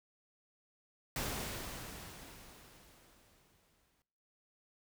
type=noise with exponential decay; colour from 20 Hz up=pink; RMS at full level=-37 dBFS; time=1.16-4.02 s; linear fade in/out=1 ms; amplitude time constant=620 ms; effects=noise-tail reverb RT60 0.9 s tail -20 dB re dry